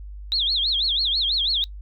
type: tone with vibrato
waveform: sine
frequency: 3729 Hz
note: A#7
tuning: in tune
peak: -19 dBFS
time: 0.32-1.64 s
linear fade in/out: 0 ms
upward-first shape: sine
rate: 6.1 Hz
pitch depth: 270 cents each way
effects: noise-tail reverb RT60 0.1 s tail -22 dB re dry + added 50 Hz sine -34 dBFS peak until 1.81 s